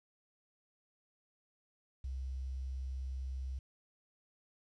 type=tone with quantisation; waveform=sine; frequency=65.41 Hz; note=C2; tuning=in tune; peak=-37 dBFS; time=2.04-3.59 s; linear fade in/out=5 ms; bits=11; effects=resampled to 22050 Hz